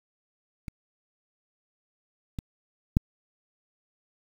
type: clicks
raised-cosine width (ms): 5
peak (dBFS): -24 / -20 / -7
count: 3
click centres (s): 0.682 / 2.388 / 2.969
effects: 7-bit